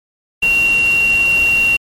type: tone in noise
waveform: sine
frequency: 2751 Hz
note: F7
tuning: 27 cents flat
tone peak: -10 dBFS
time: 0.42-1.77 s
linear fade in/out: 10 ms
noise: pink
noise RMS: -28 dBFS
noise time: 0.42-1.77 s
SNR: +15 dB
effects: MP3 64 kbps